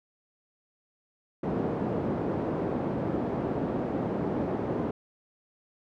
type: band-pass noise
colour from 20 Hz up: pink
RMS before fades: -30 dBFS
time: 1.43-4.91 s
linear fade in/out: 5 ms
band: 180 to 550 Hz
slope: 12 dB/octave
effects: none